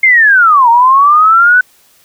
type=linear two-way sweep; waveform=sine; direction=down then up; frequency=2145 to 914 to 1510 Hz; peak=-3 dBFS; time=0.03-1.61 s; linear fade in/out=5 ms; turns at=0.69 s; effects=white hiss -48 dBFS RMS until 2.04 s